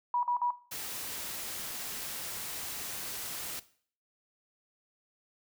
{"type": "tone bursts", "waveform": "sine", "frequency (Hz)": 970, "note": "B5", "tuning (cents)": -31, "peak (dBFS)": -26, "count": 3, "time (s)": [0.14, 0.506], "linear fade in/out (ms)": 2, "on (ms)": 90, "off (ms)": 48}
{"type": "noise", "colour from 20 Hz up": "white", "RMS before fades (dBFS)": -39, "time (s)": [0.71, 3.6], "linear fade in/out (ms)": 10}
{"effects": ["noise-tail reverb RT60 0.5 s tail -17 dB re dry"]}